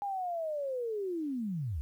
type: linear sweep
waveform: sine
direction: down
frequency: 820 to 62 Hz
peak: -32 dBFS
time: 0.02-1.81 s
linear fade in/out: 0 ms
effects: 11-bit